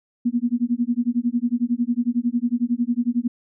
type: tone with tremolo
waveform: sine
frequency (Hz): 240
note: B3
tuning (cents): -49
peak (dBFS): -15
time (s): 0.25-3.28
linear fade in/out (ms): 10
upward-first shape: sine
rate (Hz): 11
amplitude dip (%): 100
effects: none